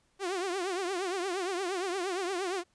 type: tone with vibrato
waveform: sawtooth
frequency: 370 Hz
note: F#4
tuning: in tune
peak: -27 dBFS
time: 0.19-2.64 s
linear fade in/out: 50 ms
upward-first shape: triangle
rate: 8.6 Hz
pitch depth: 160 cents each way
effects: pink hiss -71 dBFS RMS until 2.74 s + resampled to 22050 Hz